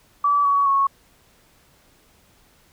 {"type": "tone with pitch steps", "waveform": "sine", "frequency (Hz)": [1152, 1127, 1102.5], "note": ["D6", "C#6", "C#6"], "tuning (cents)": [-34, 28, -10], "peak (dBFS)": -15, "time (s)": [0.24, 0.87], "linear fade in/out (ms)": 5, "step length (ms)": 210, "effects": ["pink hiss -57 dBFS RMS until 2.72 s"]}